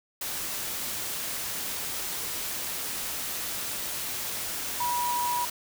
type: tone in noise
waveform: sine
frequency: 970 Hz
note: B5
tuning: 31 cents flat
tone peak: -26 dBFS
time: 4.8-5.45 s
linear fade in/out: 5 ms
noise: white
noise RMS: -33 dBFS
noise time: 0.21-5.5 s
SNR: +4 dB
effects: none